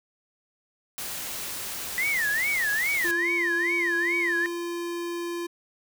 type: noise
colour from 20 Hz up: white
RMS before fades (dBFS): -34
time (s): 0.98-3.11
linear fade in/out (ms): 0
type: tone with vibrato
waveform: sine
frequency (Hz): 1937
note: B6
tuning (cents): -34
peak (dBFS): -23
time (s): 1.98-4.46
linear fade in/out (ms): 0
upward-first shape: sine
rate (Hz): 2.4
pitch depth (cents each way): 270
type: tone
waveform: square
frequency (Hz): 344.1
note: F4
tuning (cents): -26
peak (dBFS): -30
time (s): 3.04-5.47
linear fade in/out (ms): 10
effects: none